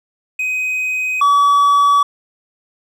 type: tone pair in turn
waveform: triangle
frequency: 2513 / 1141.6 Hz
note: D#7 / D6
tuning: +17 / -49 cents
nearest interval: octave + major second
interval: 1366 cents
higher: first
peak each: -15 / -7 dBFS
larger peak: second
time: 0.39-1.21 / 1.21-2.03 s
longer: neither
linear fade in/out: 5 ms
effects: none